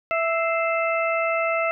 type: harmonic tone with a mistuned harmonic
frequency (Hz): 659.3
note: E5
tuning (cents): 0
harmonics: 1 / 2 / 3 / 4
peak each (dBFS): -23 / -26 / -28 / -29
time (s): 0.11-1.71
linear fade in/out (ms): 0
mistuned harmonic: 3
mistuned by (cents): +92
effects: none